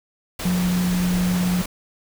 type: tone in noise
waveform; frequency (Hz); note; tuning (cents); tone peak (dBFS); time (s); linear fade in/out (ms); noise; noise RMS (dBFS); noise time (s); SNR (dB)
sine; 179.7; F3; +50; -18; 0.45-1.62; 5; pink; -29; 0.39-1.66; +8
effects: none